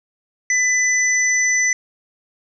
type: tone pair together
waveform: sine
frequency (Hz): 2000 / 5993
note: B6 / F#8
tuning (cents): +21 / +21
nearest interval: octave + perfect fifth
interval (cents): 1900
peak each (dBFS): -16 / -19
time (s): 0.5-1.73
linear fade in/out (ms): 2
effects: none